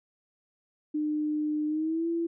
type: tone with pitch glide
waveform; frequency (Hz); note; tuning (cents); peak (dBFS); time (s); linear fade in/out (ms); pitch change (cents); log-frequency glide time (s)
sine; 302.4 to 335.5; D#4 to E4; -49 to +31; -26; 0.94-2.27; 10; +180; 1.67-2.08
effects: none